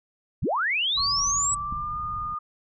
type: linear sweep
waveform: sine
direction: up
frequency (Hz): 36.02 to 8030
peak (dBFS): -22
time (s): 0.42-1.55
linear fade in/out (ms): 10
type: low-pass noise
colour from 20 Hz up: pink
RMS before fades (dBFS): -40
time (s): 0.95-2.35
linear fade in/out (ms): 10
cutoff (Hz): 160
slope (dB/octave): 24
type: tone with pitch glide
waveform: sine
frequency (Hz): 1125 to 1219.8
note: C#6 to D#6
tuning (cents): +25 to -35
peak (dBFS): -28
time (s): 0.97-2.39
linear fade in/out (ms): 10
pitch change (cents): +140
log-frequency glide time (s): 1.28-2
type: click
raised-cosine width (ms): 5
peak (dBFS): -23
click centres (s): 1.725
effects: none